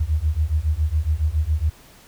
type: beating tone pair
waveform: sine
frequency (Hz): 73.7 / 80.9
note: D2 / E2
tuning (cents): +7 / -32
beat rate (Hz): 7.2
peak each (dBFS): -21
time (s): 0-1.7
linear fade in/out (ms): 10
effects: pink hiss -49 dBFS RMS until 2.07 s